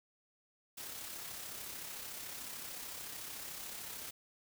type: noise with amplitude modulation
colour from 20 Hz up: white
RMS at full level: -44 dBFS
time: 0.77-4.11 s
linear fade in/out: 10 ms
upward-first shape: sine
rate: 33.6 Hz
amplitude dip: 35%
effects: none